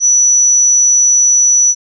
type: tone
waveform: sine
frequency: 5920 Hz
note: F#8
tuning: in tune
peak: -6 dBFS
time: 0-1.75 s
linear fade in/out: 50 ms
effects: none